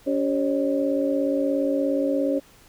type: tone cluster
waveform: sine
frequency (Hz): 282.9 / 386.9 / 542 / 599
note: C#4 / G4 / C#5 / D5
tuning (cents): +35 / -23 / -39 / +34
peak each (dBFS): -23 / -31 / -24 / -31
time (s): 0.06-2.4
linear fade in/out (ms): 20
effects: pink hiss -53 dBFS RMS until 2.68 s